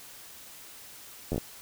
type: slowing click train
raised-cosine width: 2 ms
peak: -17 dBFS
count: 5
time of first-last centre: 1.32-1.38 s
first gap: 11 ms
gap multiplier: 1.21
effects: white hiss -48 dBFS RMS until 1.61 s